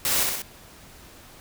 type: noise with echo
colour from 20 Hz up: white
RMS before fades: -24 dBFS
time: 0.05-0.23 s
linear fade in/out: 0 ms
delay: 63 ms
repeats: 3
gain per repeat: -3 dB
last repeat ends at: 0.419 s
effects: pink hiss -48 dBFS RMS until 1.4 s